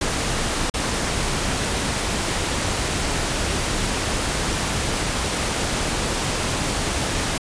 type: noise with dropouts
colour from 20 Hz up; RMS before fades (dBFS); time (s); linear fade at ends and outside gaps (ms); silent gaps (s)
pink; -23; 0.01-7.38; 5; 0.7-0.739
effects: resampled to 22050 Hz